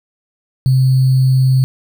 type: tone with sample-and-hold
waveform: sine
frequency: 130.81 Hz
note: C3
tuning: in tune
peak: -8 dBFS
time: 0.66-1.64 s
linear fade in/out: 0 ms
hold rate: 4410 Hz
effects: none